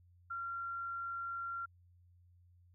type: tone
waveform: sine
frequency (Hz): 1376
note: F6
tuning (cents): -26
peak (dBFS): -38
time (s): 0.3-1.66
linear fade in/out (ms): 10
effects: added 88 Hz sine -62 dBFS peak until 2.74 s